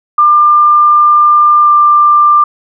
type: tone with pitch glide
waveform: sine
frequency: 1196 to 1188.4 Hz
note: D6 to D6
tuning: +31 to +20 cents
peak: -3 dBFS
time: 0.18-2.44 s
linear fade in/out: 5 ms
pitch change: -11 cents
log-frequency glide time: 1.63-1.69 s
effects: none